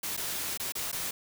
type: noise with dropouts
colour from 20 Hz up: white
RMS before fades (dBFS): -34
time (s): 0.03-1.11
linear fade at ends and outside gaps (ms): 5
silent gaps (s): 0.167-0.174 / 0.575-0.597 / 0.722-0.752 / 0.916-0.926
effects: none

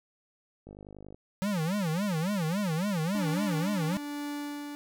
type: click train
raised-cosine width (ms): 2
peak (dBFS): -33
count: 25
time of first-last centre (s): 0.67-1.145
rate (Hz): 50.5
type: tone with vibrato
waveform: square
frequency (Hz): 180.5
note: F#3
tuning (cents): -43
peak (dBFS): -28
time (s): 1.42-3.97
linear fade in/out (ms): 0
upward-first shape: sine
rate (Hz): 3.6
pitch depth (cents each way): 260
type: tone with tremolo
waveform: 45% pulse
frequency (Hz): 290.8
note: D4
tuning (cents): -17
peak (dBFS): -33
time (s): 3.15-4.75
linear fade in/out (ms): 0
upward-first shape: sine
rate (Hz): 1.1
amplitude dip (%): 40
effects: none

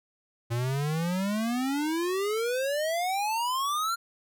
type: exponential sweep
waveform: square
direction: up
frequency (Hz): 114.8 to 1396.9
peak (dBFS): -27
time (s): 0.5-3.96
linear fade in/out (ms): 20
effects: none

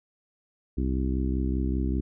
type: harmonic tone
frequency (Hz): 65.1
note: C2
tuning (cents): -8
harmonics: 1 / 2 / 3 / 4 / 5 / 6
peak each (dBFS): -26 / -35 / -33 / -32 / -34 / -40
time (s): 0.77-2.01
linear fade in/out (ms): 10
effects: none

